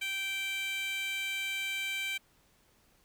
15% pulse tone with high-pass filter, 780 Hz, G5, 9 cents flat, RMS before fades -35 dBFS, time 0.01-2.18 s, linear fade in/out 10 ms, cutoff 2400 Hz, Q 2.7, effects pink hiss -67 dBFS RMS until 3.04 s

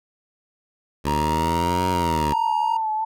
10% pulse exponential two-way sweep, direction up then down, 72 to 92.5 to 72 Hz, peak -14 dBFS, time 1.04-2.34 s, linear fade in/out 20 ms, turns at 1.89 s
triangle tone, 941 Hz, A#5, 16 cents sharp, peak -20 dBFS, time 1.07-2.77 s, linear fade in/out 5 ms
sine tone with vibrato, 880 Hz, A5, in tune, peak -21 dBFS, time 2.32-3.05 s, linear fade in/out 10 ms, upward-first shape sine, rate 2.9 Hz, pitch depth 38 cents each way
effects none

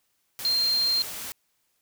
sine tone in noise, 4186 Hz, C8, in tune, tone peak -21 dBFS, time 0.45-1.02 s, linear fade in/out 0 ms, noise white, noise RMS -36 dBFS, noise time 0.39-1.32 s, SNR +12 dB, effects white hiss -72 dBFS RMS until 1.81 s

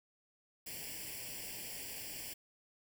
white noise with comb filter, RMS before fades -45 dBFS, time 0.66-2.34 s, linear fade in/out 10 ms, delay 0.39 ms, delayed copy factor +0.9, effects none

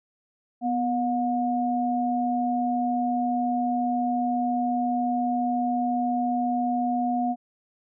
sine tone pair together, 246.9 / 718.8 Hz, B3 / F5, 0 / +50 cents, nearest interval octave + tritone, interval 1850 cents, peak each -25 / -25 dBFS, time 0.61-7.36 s, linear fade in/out 50 ms, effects none

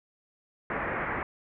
white low-pass noise, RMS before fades -32 dBFS, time 0.7-1.23 s, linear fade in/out 2 ms, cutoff 2100 Hz, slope 48 dB/octave, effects none

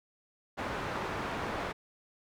white low-pass noise, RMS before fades -36 dBFS, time 0.57-1.73 s, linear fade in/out 20 ms, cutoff 1300 Hz, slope 12 dB/octave, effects none

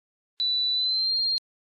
sine tone with pitch glide, 3969 to 4205 Hz, B7 to C8, +8 to +8 cents, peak -22 dBFS, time 0.4-1.38 s, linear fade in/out 0 ms, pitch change +100 cents, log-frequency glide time 0.74-1.13 s, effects AAC 32 kbps

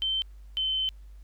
sine tone pair in turn, 3100 / 3071 Hz, G7 / G7, -20 / -36 cents, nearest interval unison, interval 16 cents, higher first, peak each -25 dBFS, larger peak neither, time 0.02-0.22 / 0.57-0.89 s, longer second, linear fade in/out 0 ms, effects added 50 Hz sine -44 dBFS peak until 1.23 s + pink hiss -68 dBFS RMS until 1.23 s

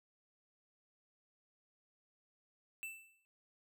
square tone with exponential decay, 2656 Hz, E7, 12 cents sharp, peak -40 dBFS, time 2.83-3.25 s, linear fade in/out 0 ms, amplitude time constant 90 ms, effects none

